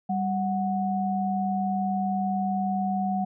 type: tone pair together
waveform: sine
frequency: 195.4 / 737.7 Hz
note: G3 / F#5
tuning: -5 / -5 cents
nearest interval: octave + major seventh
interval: 2300 cents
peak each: -26 / -27 dBFS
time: 0.09-3.25 s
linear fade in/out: 10 ms
effects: none